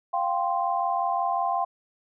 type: chord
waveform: sine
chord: F suspended second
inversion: none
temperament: equal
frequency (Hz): 698.5 / 784 / 1046.5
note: F5 / G5 / C6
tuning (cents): 0 / 0 / 0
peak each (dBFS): -27 / -27 / -28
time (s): 0.13-1.65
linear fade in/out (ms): 10
effects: none